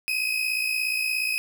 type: tone pair together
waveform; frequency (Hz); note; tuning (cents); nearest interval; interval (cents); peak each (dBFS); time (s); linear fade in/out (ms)
35% pulse; 2513 / 2570; D#7 / E7; +17 / -45; unison; 38; -24 / -27; 0.08-1.38; 0
effects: none